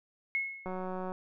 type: tone with exponential decay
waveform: sine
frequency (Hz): 2178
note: C#7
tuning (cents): -31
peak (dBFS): -26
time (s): 0.35-0.86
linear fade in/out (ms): 0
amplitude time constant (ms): 110
type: click train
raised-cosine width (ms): 1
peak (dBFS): -25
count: 86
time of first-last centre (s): 0.66-1.119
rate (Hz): 185
effects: none